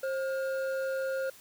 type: tone pair together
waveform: triangle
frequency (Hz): 532.3 / 1421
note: C5 / F6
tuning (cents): +30 / +30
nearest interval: octave + perfect fourth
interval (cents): 1700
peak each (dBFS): -28 / -37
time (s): 0.03-1.3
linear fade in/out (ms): 5
effects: white hiss -54 dBFS RMS until 1.4 s